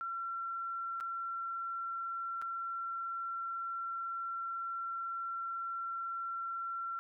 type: tone with dropouts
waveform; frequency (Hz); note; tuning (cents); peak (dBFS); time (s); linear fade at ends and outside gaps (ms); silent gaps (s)
sine; 1359; F6; -48; -36; 0.01-6.99; 0; 1.002-1.008 / 2.416-2.422
effects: none